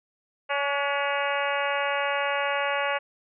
harmonic tone with a mistuned harmonic, 282.4 Hz, C#4, 32 cents sharp, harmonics 2 / 3 / 4 / 5 / 6 / 7 / 8 / 9 / 10, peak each -29 / -31 / -32 / -33 / -34 / -34 / -35 / -36 / -36 dBFS, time 0.49-2.99 s, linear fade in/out 20 ms, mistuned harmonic 5, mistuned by +36 cents, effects none

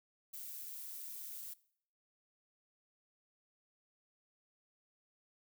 violet noise with amplitude modulation, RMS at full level -45 dBFS, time 0.33-1.54 s, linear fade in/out 10 ms, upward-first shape sine, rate 142 Hz, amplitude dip 40%, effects noise-tail reverb RT60 0.6 s tail -20 dB re dry

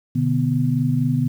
sine tone cluster, 125.4 / 149.5 / 246.5 Hz, B2 / D3 / B3, +27 / +31 / -3 cents, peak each -21 dBFS, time 0.15-1.28 s, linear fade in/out 10 ms, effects 8-bit

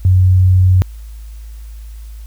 sine tone, 92.5 Hz, F#2, in tune, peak -6 dBFS, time 0.05-0.82 s, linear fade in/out 0 ms, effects added 54 Hz sine -28 dBFS peak until 2.26 s + white hiss -49 dBFS RMS until 2.26 s

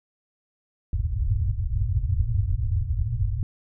white low-pass noise, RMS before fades -24 dBFS, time 0.93-3.43 s, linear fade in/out 2 ms, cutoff 120 Hz, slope 96 dB/octave, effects none

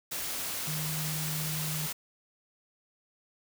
sine tone in noise, 154.5 Hz, D#3, 12 cents flat, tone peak -34 dBFS, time 0.67-1.87 s, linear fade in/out 10 ms, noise white, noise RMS -35 dBFS, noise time 0.11-1.93 s, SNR -2 dB, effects none

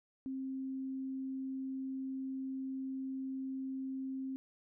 sine tone, 265.2 Hz, C4, 23 cents sharp, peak -37 dBFS, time 0.26-4.36 s, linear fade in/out 0 ms, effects none

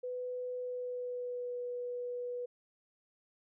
sine tone with pitch glide, 498.7 to 489.8 Hz, B4 to B4, +17 to -14 cents, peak -36 dBFS, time 0.03-2.46 s, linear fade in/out 10 ms, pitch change -31 cents, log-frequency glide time 0.55-1.58 s, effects none

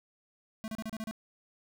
square tone bursts, 220 Hz, A3, in tune, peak -36 dBFS, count 7, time 0.64-1.111 s, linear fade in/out 0 ms, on 39 ms, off 33 ms, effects none

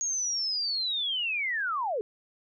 sine linear sweep, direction down, 6645 to 394.5 Hz, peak -27 dBFS, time 0.01-2.01 s, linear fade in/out 0 ms, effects none

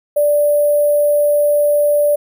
sine tone with sample-and-hold, 587.3 Hz, D5, in tune, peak -10 dBFS, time 0.16-2.16 s, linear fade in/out 10 ms, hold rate 11025 Hz, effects none

